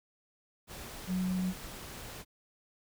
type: tone in noise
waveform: sine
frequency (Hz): 184.4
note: F#3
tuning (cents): -6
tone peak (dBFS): -29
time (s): 1.07-1.54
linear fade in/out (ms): 50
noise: pink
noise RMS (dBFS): -45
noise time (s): 0.67-2.25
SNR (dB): +13
effects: none